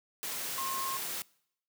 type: tone in noise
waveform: sine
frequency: 1070 Hz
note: C6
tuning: 38 cents sharp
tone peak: -34 dBFS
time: 0.58-0.97 s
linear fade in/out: 0 ms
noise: white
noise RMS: -37 dBFS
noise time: 0.23-1.22 s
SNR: 0 dB
effects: noise-tail reverb RT60 0.7 s tail -24 dB re dry + high-pass 150 Hz 12 dB/octave